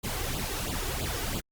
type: noise with flanger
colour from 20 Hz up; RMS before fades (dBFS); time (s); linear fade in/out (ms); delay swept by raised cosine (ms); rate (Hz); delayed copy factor
pink; -32; 0.03-1.41; 20; 0.25 to 2.65; 3; +0.8
effects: Opus 48 kbps